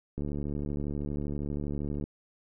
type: click train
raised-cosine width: 3 ms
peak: -22 dBFS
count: 136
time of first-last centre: 0.18-2.04 s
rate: 72.6 Hz
effects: none